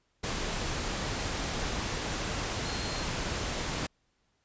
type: tone in noise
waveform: sine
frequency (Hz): 4222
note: C8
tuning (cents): +15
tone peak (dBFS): -41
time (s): 2.65-3.05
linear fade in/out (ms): 10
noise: pink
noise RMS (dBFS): -33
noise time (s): 0.23-3.87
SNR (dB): -11
effects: pink hiss -74 dBFS RMS until 4.44 s + resampled to 16000 Hz